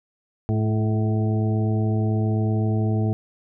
harmonic tone with a mistuned harmonic, 108.5 Hz, A2, 24 cents flat, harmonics 1 / 2 / 3 / 4 / 6 / 7, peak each -20 / -26 / -30 / -32 / -36 / -37 dBFS, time 0.49-3.13 s, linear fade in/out 0 ms, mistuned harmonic 3, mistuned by +39 cents, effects none

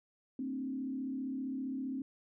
sine tone with frequency modulation, 263.4 Hz, C4, 12 cents sharp, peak -35 dBFS, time 0.39-2.02 s, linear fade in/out 2 ms, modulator 35.2 Hz, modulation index 0.77, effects none

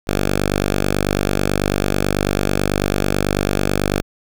5% pulse tone, 49.11 Hz, G1, 4 cents sharp, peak -5 dBFS, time 0.07-4.02 s, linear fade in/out 10 ms, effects none

